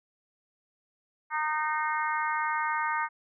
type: harmonic tone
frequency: 307.1 Hz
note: D#4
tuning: 23 cents flat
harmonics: 3 / 4 / 5 / 6 / 7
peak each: -30 / -32 / -34 / -36 / -37 dBFS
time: 1.3-3.09 s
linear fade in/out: 50 ms
effects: none